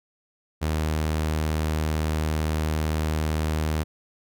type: tone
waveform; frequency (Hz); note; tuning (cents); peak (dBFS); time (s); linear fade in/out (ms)
sawtooth; 77.78; D#2; 0; -19; 0.61-3.84; 20
effects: none